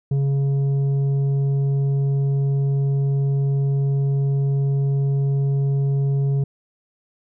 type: tone with tanh clipping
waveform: sine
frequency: 138.59 Hz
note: C#3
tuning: in tune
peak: -18 dBFS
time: 0.11-6.44 s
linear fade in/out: 5 ms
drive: 6 dB
effects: none